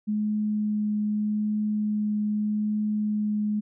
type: tone with vibrato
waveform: sine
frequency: 211 Hz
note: G#3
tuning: 28 cents sharp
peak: -23 dBFS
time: 0.07-3.61 s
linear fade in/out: 20 ms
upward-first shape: triangle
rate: 0.82 Hz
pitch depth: 8 cents each way
effects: none